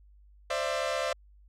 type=tone cluster; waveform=sawtooth; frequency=525 / 594 / 669 Hz; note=C5 / D5 / E5; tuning=+6 / +20 / +25 cents; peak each=-29 dBFS; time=0.5-1.13 s; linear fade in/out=5 ms; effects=added 50 Hz sine -54 dBFS peak until 1.48 s + low-pass 7000 Hz 12 dB/octave